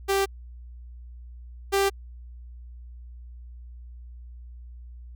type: tone pair in turn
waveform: sawtooth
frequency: 392 / 394 Hz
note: G4 / G4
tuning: 0 / +9 cents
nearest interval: unison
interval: 9 cents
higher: second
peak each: -17 / -16 dBFS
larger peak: second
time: 0.08-0.26 / 1.72-1.9 s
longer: neither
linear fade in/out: 20 ms
effects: added 60 Hz sine -40 dBFS peak until 5.15 s